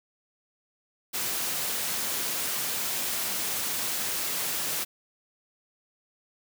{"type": "high-pass noise", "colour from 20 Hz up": "white", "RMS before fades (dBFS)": -30, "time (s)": [1.13, 4.85], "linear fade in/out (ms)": 20, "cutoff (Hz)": 110, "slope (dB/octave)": 12, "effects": []}